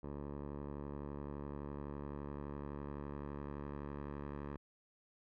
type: tone with low-pass filter sweep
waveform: 10% pulse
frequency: 71.8 Hz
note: D2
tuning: 39 cents flat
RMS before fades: -45 dBFS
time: 0.03-4.57 s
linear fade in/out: 5 ms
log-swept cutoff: 850 to 1400 Hz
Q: 1.1
effects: none